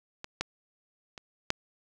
clicks, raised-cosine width 0.2 ms, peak -21 / -12 / -25 / -8 dBFS, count 4, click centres 0.244 / 0.41 / 1.178 / 1.504 s, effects none

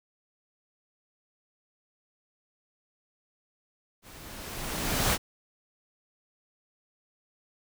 pink noise with level ramp, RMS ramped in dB -50 to -23 dBFS, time 4.02-5.18 s, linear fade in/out 50 ms, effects none

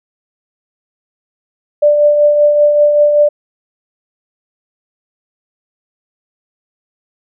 sine tone with tremolo, 590 Hz, D5, 8 cents sharp, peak -4 dBFS, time 1.82-3.29 s, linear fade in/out 10 ms, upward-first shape triangle, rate 5.2 Hz, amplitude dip 45%, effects none

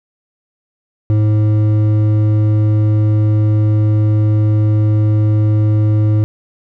sine tone with hard clipping, 106.7 Hz, G#2, 47 cents sharp, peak -11 dBFS, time 1.1-6.24 s, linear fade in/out 0 ms, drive 8 dB, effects none

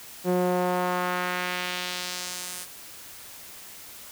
sawtooth tone with band-pass filter sweep, 180 Hz, F#3, 47 cents flat, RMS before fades -28 dBFS, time 0.24-2.67 s, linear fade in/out 50 ms, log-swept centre 400 to 11000 Hz, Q 1.1, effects white hiss -44 dBFS RMS until 4.11 s

